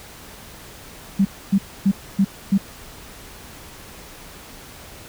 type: tone bursts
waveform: sine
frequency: 196 Hz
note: G3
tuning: in tune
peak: -12 dBFS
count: 5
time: 1.19-2.58 s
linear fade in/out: 10 ms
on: 62 ms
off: 270 ms
effects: pink hiss -41 dBFS RMS until 5.08 s